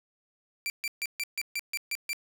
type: tone bursts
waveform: sawtooth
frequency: 2349 Hz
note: D7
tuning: in tune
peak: -26 dBFS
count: 9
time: 0.66-2.131 s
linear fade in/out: 0 ms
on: 39 ms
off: 140 ms
effects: none